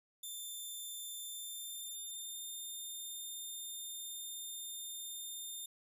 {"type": "tone with pitch glide", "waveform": "10% pulse", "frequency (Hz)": [3565, 3619], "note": ["A7", "A7"], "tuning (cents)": [22, 48], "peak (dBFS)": -36, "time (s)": [0.23, 5.66], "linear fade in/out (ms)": 5, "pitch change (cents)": 26, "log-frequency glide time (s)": [1.21, 2.44], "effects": []}